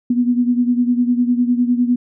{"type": "beating tone pair", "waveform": "sine", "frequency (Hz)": [242.3, 252.2], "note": ["B3", "B3"], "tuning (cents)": [-33, 36], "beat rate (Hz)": 9.9, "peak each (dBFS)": [-14, -19], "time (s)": [0.1, 1.96], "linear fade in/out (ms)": 5, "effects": []}